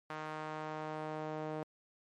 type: tone with band-pass filter sweep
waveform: sawtooth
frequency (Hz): 154.9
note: D#3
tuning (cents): -7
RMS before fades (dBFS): -41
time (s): 0.1-1.63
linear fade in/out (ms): 0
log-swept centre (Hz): 1200 to 570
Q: 1.2
effects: MP3 64 kbps